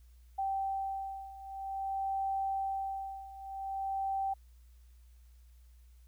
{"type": "beating tone pair", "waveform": "sine", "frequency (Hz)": [778, 778.51], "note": ["G5", "G5"], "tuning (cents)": [-13, -12], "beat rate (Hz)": 0.51, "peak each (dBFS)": [-38, -35], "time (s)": [0.38, 4.34], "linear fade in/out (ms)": 10, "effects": ["added 60 Hz sine -55 dBFS peak until 6.07 s", "white hiss -73 dBFS RMS until 6.07 s"]}